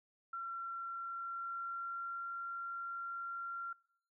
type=tone with pitch glide; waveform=sine; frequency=1362 to 1376.2 Hz; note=F6 to F6; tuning=-44 to -26 cents; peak=-39 dBFS; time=0.33-3.73 s; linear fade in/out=5 ms; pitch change=+18 cents; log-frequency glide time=0.63-2.26 s; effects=noise-tail reverb RT60 0.6 s tail -23 dB re dry